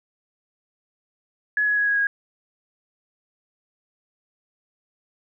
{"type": "tone with pitch steps", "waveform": "sine", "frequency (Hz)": [1692, 1679.3, 1666.8, 1654.3, 1641.9], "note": ["G#6", "G#6", "G#6", "G#6", "G#6"], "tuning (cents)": [32, 19, 6, -7, -20], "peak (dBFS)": -18, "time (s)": [1.57, 2.07], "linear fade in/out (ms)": 2, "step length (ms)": 100, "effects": []}